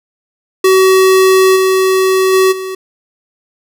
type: tone with level steps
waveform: square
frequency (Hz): 378.1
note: F#4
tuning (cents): +38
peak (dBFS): -6 / -9 / -7 / -20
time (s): 0.64-2.75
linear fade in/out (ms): 5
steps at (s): 1.55 / 2.32 / 2.51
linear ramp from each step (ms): 20
effects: none